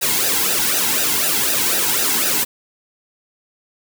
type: noise with flanger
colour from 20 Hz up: white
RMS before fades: -18 dBFS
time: 0.01-2.45 s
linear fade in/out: 20 ms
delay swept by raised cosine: 0.9 to 1.71 ms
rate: 4 Hz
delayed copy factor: -0.8
effects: none